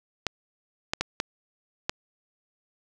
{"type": "clicks", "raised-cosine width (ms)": 0.2, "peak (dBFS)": -8, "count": 5, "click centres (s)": [0.267, 0.935, 1.01, 1.201, 1.895], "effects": []}